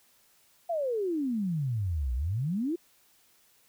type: exponential two-way sweep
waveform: sine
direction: down then up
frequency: 708 to 58.5 to 360 Hz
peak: -27 dBFS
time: 0.69-2.76 s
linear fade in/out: 10 ms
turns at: 2.14 s
effects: white hiss -64 dBFS RMS until 3.68 s